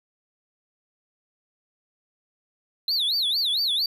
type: tone with vibrato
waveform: triangle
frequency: 3951 Hz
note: B7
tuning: in tune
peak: -20 dBFS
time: 2.88-3.86 s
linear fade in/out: 2 ms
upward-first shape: sine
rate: 4.4 Hz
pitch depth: 280 cents each way
effects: none